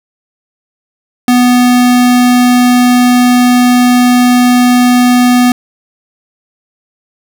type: tone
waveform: square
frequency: 246.9 Hz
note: B3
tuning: in tune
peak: -5 dBFS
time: 1.28-5.52 s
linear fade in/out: 2 ms
effects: 7-bit